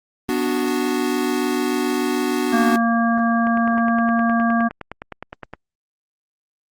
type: chord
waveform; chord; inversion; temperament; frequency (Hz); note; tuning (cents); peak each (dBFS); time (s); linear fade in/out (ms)
square; B minor; none; equal; 246.9 / 293.7 / 370; B3 / D4 / F#4; 0 / 0 / 0; -24; 0.29-2.76; 0
type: harmonic tone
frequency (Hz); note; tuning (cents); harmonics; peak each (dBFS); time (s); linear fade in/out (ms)
231.4; A#3; -13; 1 / 3 / 5 / 7; -17 / -22 / -24 / -25; 2.52-4.69; 20
type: click train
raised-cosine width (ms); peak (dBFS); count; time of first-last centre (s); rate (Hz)
0.5; -16; 21; 3.47-5.536; 9.68
effects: Opus 24 kbps